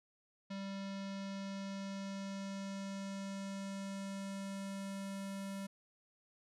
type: tone with low-pass filter sweep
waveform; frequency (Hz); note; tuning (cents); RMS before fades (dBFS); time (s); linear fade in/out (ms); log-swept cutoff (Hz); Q
square; 195.9; G3; -1; -43; 0.5-5.67; 10; 4600 to 11000; 1.5
effects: none